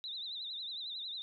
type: tone with vibrato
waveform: sine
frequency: 3804 Hz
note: A#7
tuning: 34 cents sharp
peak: -39 dBFS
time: 0.04-1.22 s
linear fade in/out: 0 ms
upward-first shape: triangle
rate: 11 Hz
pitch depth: 140 cents each way
effects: none